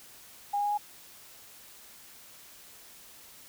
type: tone with pitch steps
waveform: sine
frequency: 814 / 819.2 / 824.4 / 829.7 Hz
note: G#5 / G#5 / G#5 / G#5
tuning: -35 / -24 / -13 / -2 cents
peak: -26 dBFS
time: 0.53-0.778 s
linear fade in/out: 10 ms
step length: 62 ms
effects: white hiss -52 dBFS RMS until 3.48 s